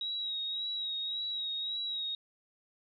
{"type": "tone with vibrato", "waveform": "sine", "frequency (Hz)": 3820, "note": "A#7", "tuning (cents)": 42, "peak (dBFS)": -33, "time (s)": [0.01, 2.15], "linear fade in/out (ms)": 2, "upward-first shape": "sine", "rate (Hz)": 1.8, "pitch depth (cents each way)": 37, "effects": []}